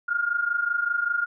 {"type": "tone pair together", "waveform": "sine", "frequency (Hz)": [1396.9, 1422.1], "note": ["F6", "F6"], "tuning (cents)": [0, 31], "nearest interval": "unison", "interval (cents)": 31, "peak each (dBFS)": [-27, -24], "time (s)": [0.08, 1.26], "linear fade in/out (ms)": 10, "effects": []}